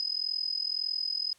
sine tone with amplitude modulation, 5030 Hz, D#8, 18 cents sharp, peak -25 dBFS, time 0-1.33 s, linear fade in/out 0 ms, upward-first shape sine, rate 41.8 Hz, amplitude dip 90%, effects white hiss -63 dBFS RMS until 1.38 s + low-pass 10000 Hz 12 dB/octave

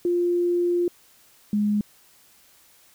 sine tone pair in turn, 350 / 208.1 Hz, F4 / G#3, +4 / +4 cents, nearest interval major sixth, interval 900 cents, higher first, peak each -19 dBFS, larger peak neither, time 0.05-0.88 / 1.53-1.81 s, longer first, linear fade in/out 2 ms, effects white hiss -56 dBFS RMS until 2.94 s

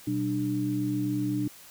sine tone cluster, 125.3 / 193.3 / 298.1 Hz, B2 / G3 / D4, +25 / -24 / +26 cents, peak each -32 / -35 / -27 dBFS, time 0.07-1.48 s, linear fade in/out 5 ms, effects white hiss -50 dBFS RMS until 1.7 s

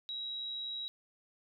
sine tone, 3856 Hz, B7, 42 cents flat, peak -37 dBFS, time 0.09-0.88 s, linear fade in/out 0 ms, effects none

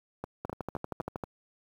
two click trains, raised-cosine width 1 ms, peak -21 / -20 dBFS, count 4 / 11, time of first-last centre 0.24-1.007 / 0.45-1.237 s, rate 3.91 / 12.7 Hz, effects high-pass 60 Hz 12 dB/octave + 9-bit

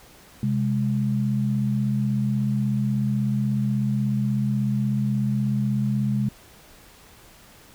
sine tone pair together, 130 / 206.4 Hz, C3 / G#3, -11 / -10 cents, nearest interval minor sixth, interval 801 cents, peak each -23 dBFS, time 0.43-6.29 s, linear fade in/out 2 ms, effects pink hiss -50 dBFS RMS until 7.74 s

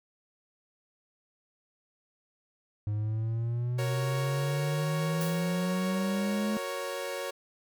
triangle exponential sweep, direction up, 103.83 to 214.8 Hz, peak -26 dBFS, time 2.87-6.57 s, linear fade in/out 0 ms
sawtooth chord, F# major, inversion none, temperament equal, 370 / 466.2 / 554.4 Hz, F#4 / A#4 / C#5, 0 / 0 / 0 cents, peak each -37 / -35 / -31 dBFS, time 3.78-7.31 s, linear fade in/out 10 ms
blue noise with exponential decay, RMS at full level -37 dBFS, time 5.21-5.62 s, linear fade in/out 0 ms, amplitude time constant 89 ms
effects none

